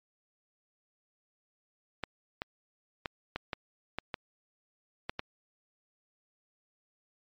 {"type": "clicks", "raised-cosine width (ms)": 0.3, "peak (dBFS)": -17, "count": 9, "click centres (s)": [2.037, 2.419, 3.058, 3.36, 3.532, 3.986, 4.142, 5.095, 5.194], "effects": ["low-pass 5000 Hz 12 dB/octave", "MP3 48 kbps"]}